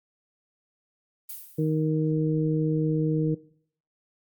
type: noise with exponential decay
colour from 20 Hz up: violet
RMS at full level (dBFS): -35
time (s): 1.29-1.89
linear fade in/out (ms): 5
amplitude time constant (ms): 130
type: harmonic tone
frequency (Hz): 156.1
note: D#3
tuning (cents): +6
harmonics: 1 / 2 / 3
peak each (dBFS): -24 / -27 / -29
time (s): 1.58-3.35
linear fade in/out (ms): 10
effects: noise-tail reverb RT60 0.6 s tail -21 dB re dry + Opus 32 kbps